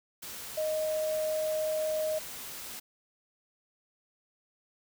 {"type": "tone in noise", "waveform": "sine", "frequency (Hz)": 622.3, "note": "D#5", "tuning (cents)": 0, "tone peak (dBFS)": -28, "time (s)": [0.57, 2.19], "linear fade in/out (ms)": 10, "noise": "white", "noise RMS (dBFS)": -42, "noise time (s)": [0.22, 2.8], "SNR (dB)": 11, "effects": []}